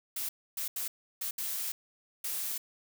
blue noise bursts at uneven times, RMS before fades -35 dBFS, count 6, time 0.16-0.29 / 0.57-0.68 / 0.76-0.88 / 1.21-1.31 / 1.38-1.72 / 2.24-2.58 s, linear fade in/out 5 ms, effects none

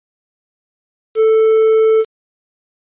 triangle tone with quantisation, 441 Hz, A4, 4 cents sharp, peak -6 dBFS, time 1.15-2.05 s, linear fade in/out 50 ms, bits 6, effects resampled to 8000 Hz

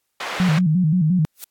white band-pass noise, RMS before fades -28 dBFS, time 0.2-0.59 s, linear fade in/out 5 ms, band 490 to 2100 Hz, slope 12 dB/octave
sine tone with vibrato, 168.2 Hz, E3, 35 cents sharp, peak -14 dBFS, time 0.4-1.25 s, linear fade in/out 0 ms, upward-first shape square, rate 5.7 Hz, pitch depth 140 cents each way
blue noise with exponential growth, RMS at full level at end -28 dBFS, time 1.34-1.44 s, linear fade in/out 0 ms, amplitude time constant 20 ms
effects white hiss -73 dBFS RMS until 1.5 s + AAC 64 kbps

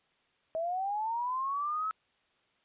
sine linear sweep, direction up, 635 to 1305 Hz, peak -30 dBFS, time 0.55-1.91 s, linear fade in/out 0 ms, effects white hiss -71 dBFS RMS until 2.64 s + resampled to 8000 Hz

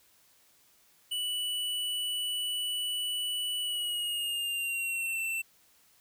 square tone with pitch glide, 2960 to 2683 Hz, F#7 to E7, 0 to +30 cents, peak -31 dBFS, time 1.11-5.42 s, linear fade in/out 10 ms, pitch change -170 cents, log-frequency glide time 3.6-5.2 s, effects white hiss -64 dBFS RMS until 6 s

